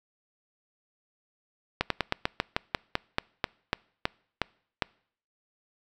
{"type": "slowing click train", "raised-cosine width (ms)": 0.3, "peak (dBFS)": -8, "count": 15, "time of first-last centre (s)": [1.81, 4.823], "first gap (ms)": 93, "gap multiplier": 1.12, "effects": ["noise-tail reverb RT60 0.6 s tail -26 dB re dry"]}